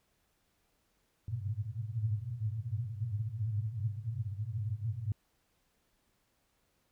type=band-pass noise; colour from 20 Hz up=white; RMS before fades=-36 dBFS; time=1.28-5.12 s; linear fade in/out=2 ms; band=100 to 120 Hz; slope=96 dB/octave; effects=pink hiss -75 dBFS RMS until 6.91 s